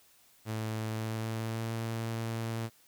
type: tone with pitch glide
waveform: sawtooth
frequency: 110 to 113.81 Hz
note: A2 to A#2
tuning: 0 to -41 cents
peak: -29 dBFS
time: 0.45-2.7 s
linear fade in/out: 50 ms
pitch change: +59 cents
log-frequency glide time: 0.87-1.72 s
effects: white hiss -63 dBFS RMS until 2.87 s